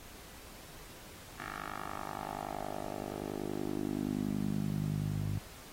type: tone with band-pass filter sweep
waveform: 10% pulse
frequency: 50.6 Hz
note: G#1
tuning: 44 cents flat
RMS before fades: -37 dBFS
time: 1.38-5.39 s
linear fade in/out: 10 ms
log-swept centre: 1600 to 110 Hz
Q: 2.6
effects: pink hiss -52 dBFS RMS until 5.72 s + AAC 48 kbps